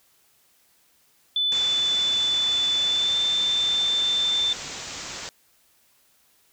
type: tone with pitch glide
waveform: sine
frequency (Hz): 3500 to 3553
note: A7 to A7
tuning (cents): -10 to +16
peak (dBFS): -20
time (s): 1.36-4.53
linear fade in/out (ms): 2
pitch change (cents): +26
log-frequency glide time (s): 2.84-3.16
type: low-pass noise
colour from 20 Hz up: white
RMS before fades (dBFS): -36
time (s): 1.52-5.29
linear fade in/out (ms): 0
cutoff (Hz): 7600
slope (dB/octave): 96
effects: white hiss -62 dBFS RMS until 6.52 s